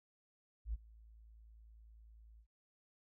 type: tone with ADSR envelope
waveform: sine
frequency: 55 Hz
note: A1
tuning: in tune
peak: -34 dBFS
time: 0.65-2.47 s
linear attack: 86 ms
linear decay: 27 ms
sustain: -23 dB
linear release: 79 ms
effects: none